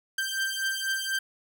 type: beating tone pair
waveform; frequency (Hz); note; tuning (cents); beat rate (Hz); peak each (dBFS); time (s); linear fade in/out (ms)
sawtooth; 1568 / 1572.1; G6 / G6; 0 / +5; 4.1; -27; 0.18-1.19; 5
effects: none